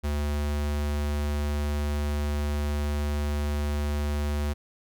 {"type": "tone", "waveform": "square", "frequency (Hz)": 73.4, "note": "D2", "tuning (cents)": 0, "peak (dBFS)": -26, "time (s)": [0.03, 4.54], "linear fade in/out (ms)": 20, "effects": []}